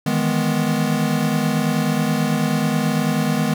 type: chord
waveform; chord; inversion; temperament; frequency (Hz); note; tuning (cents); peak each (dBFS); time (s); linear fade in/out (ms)
square; E major seventh; third; equal; 155.56 / 164.81 / 207.7 / 246.9; D#3 / E3 / G#3 / B3; 0 / 0 / 0 / 0; -23 / -27 / -23 / -23; 0.06-3.54; 5
effects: none